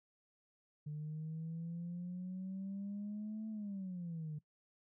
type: exponential two-way sweep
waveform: sine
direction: up then down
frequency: 148.5 to 220 to 148.5 Hz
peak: -39 dBFS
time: 0.86-4.39 s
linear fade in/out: 10 ms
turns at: 3.49 s
effects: noise-tail reverb RT60 0.1 s tail -20 dB re dry + tanh soft clip ceiling -37 dBFS